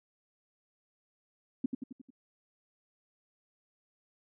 sine tone with echo, 258.4 Hz, C4, 21 cents flat, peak -25 dBFS, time 1.64-1.66 s, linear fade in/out 5 ms, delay 89 ms, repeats 5, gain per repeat -5 dB, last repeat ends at 2.105 s, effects none

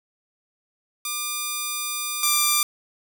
5% pulse tone pair in turn, 1200 / 1187.6 Hz, D6 / D6, +37 / +19 cents, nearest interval unison, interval 18 cents, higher first, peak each -14 / -6 dBFS, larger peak second, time 1.05-2.23 / 2.23-2.63 s, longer first, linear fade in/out 2 ms, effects none

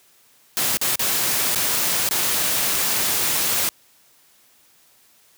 white noise with dropouts, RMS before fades -21 dBFS, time 0.57-3.69 s, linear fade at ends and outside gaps 0 ms, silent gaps 0.771-0.814 / 0.956-0.994 / 1.548-1.558 / 2.089-2.11 s, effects white hiss -56 dBFS RMS until 5.37 s + high-pass 80 Hz 12 dB/octave

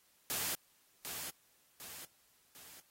white noise with echo, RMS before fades -37 dBFS, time 0.3-0.55 s, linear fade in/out 0 ms, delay 750 ms, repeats 3, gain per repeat -6 dB, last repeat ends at 2.8 s, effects white hiss -70 dBFS RMS until 2.9 s + AAC 48 kbps

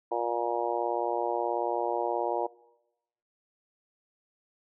harmonic tone, 118.5 Hz, A#2, 29 cents sharp, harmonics 3 / 4 / 5 / 6 / 7 / 8, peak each -34 / -34 / -34 / -34 / -34 / -34 dBFS, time 0.11-2.47 s, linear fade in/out 10 ms, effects noise-tail reverb RT60 0.9 s tail -21 dB re dry

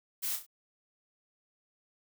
blue noise with echo, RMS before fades -34 dBFS, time 0.22-0.37 s, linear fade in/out 20 ms, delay 32 ms, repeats 3, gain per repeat -7 dB, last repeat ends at 0.466 s, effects none

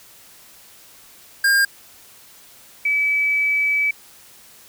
square / sine tone pair in turn, 1608 / 2295 Hz, G6 / D7, +44 / -40 cents, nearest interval tritone, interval 616 cents, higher second, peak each -14 / -16 dBFS, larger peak first, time 1.44-1.65 / 2.85-3.91 s, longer second, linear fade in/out 5 ms, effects white hiss -47 dBFS RMS until 4.68 s

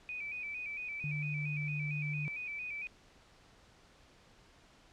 sine tone with vibrato, 2400 Hz, D7, 37 cents sharp, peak -38 dBFS, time 0.09-2.87 s, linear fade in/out 0 ms, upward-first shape square, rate 4.4 Hz, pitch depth 60 cents each way
sine tone, 149 Hz, D3, 25 cents sharp, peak -35 dBFS, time 1.04-2.28 s, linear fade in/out 0 ms
effects pink hiss -62 dBFS RMS until 4.92 s + low-pass 6000 Hz 12 dB/octave

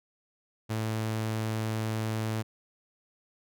sawtooth tone, 110 Hz, A2, in tune, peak -25 dBFS, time 0.69-2.43 s, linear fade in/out 20 ms, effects none

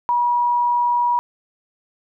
sine tone, 964 Hz, B5, 42 cents flat, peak -15 dBFS, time 0.09-1.19 s, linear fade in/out 0 ms, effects none

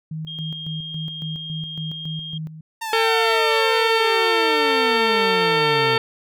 sine tone with tremolo, 157.7 Hz, D#3, 24 cents sharp, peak -26 dBFS, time 0.11-2.61 s, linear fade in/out 5 ms, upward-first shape square, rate 3.6 Hz, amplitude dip 65%
sine tone, 3228 Hz, G#7, 50 cents flat, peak -30 dBFS, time 0.27-2.38 s, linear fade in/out 5 ms
sawtooth exponential sweep, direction down, 919 to 123.47 Hz, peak -22 dBFS, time 2.81-5.98 s, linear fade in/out 10 ms
harmonic tone, 450.3 Hz, A4, 40 cents sharp, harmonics 1 / 2 / 3 / 4 / 5 / 6 / 7 / 8 / 10, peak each -20 / -23 / -25 / -26 / -27 / -28 / -28 / -29 / -30 dBFS, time 2.93-5.98 s, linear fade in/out 2 ms
effects none

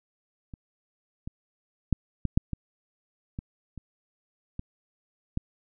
clicks, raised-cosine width 5 ms, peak -28 / -23 / -9 / -14 / -7 / -18 / -21 / -27 / -21 / -15 dBFS, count 10, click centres 0.538 / 1.275 / 1.927 / 2.253 / 2.375 / 2.533 / 3.389 / 3.777 / 4.594 / 5.374 s, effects none

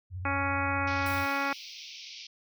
sine tone with vibrato, 90.9 Hz, F#2, 30 cents flat, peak -34 dBFS, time 0.1-1.27 s, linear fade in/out 50 ms, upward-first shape sine, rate 17 Hz, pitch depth 110 cents each way
harmonic tone, 278.2 Hz, C#4, 6 cents sharp, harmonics 1 / 2 / 3 / 4 / 5 / 6 / 7 / 8 / 9, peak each -36 / -38 / -34 / -35 / -33 / -39 / -39 / -38 / -38 dBFS, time 0.25-1.53 s, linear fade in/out 2 ms
white band-pass noise, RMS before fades -45 dBFS, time 0.87-2.27 s, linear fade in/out 5 ms, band 2200 to 5800 Hz, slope 96 dB/octave
violet noise with exponential decay, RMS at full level -41 dBFS, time 1.06-2.12 s, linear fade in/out 2 ms, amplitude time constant 230 ms
effects none

